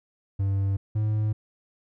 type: tone pair in turn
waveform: triangle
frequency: 98 / 107.28 Hz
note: G2 / A2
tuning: 0 / -43 cents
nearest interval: major second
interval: 157 cents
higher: second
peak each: -20 dBFS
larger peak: neither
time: 0.39-0.77 / 0.95-1.33 s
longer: neither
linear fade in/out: 10 ms
effects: none